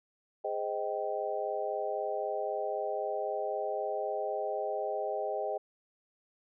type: chord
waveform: sine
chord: Ab major seventh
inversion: none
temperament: just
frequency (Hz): 415.3 / 519.1 / 623 / 778.7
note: Ab4 / C5 / Eb5 / G5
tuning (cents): 0 / -14 / +2 / -12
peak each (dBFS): -37 / -38 / -35 / -37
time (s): 0.44-5.58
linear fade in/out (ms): 10
effects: none